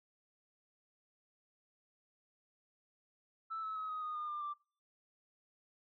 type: tone with pitch steps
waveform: sine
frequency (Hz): 1318.5 / 1297.3 / 1276.5 / 1256.1 / 1235.9 / 1216.1 / 1196.6 / 1177.4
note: E6 / E6 / D#6 / D#6 / D#6 / D#6 / D6 / D6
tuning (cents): 0 / -28 / +44 / +16 / -12 / -40 / +32 / +4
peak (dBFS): -37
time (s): 3.5-4.54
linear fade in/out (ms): 20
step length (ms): 130
effects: noise-tail reverb RT60 0.4 s tail -26 dB re dry + tanh soft clip ceiling -34 dBFS